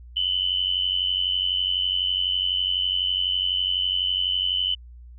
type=tone pair together; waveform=sine; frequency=2960 / 3052 Hz; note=F#7 / G7; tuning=0 / -47 cents; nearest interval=minor second; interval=53 cents; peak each=-24 dBFS; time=0.16-4.75 s; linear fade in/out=10 ms; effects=added 60 Hz sine -41 dBFS peak until 5.18 s